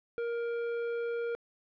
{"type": "tone with tanh clipping", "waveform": "sine", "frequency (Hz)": 469.1, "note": "A#4", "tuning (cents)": 11, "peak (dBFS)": -33, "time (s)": [0.18, 1.35], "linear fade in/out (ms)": 0, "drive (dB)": 12, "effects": ["low-pass 3000 Hz 12 dB/octave"]}